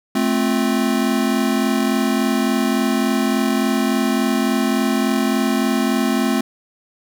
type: chord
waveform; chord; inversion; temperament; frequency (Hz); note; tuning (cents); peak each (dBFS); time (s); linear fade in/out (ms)
square; F major; first; equal with one note detuned; 218.1 / 261.6 / 349.2; A3 / C4 / F4; -15 / 0 / 0; -20 / -20 / -25; 0.15-6.41; 5
effects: none